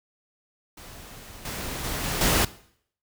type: noise with level steps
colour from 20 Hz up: pink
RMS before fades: -44 / -33 / -30 / -28 / -21 dBFS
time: 0.77-2.45 s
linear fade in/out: 5 ms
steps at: 1.45 / 1.84 / 2.04 / 2.21 s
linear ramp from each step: 2 ms
effects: noise-tail reverb RT60 0.6 s tail -18 dB re dry